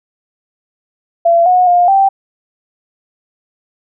sine tone with pitch steps, 679 / 728 / 707 / 781 Hz, F5 / F#5 / F5 / G5, -49 / -28 / +21 / -7 cents, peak -6 dBFS, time 1.25-2.09 s, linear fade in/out 10 ms, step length 210 ms, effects none

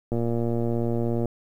click train, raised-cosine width 2 ms, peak -14 dBFS, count 134, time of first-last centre 0.12-1.257 s, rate 117 Hz, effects 9-bit

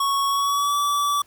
square tone with pitch glide, 1108.7 to 1153.1 Hz, C#6 to D6, 0 to -32 cents, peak -20 dBFS, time 0-1.22 s, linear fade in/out 5 ms, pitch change +68 cents, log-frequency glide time 0.27-0.76 s, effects pink hiss -56 dBFS RMS until 1.26 s

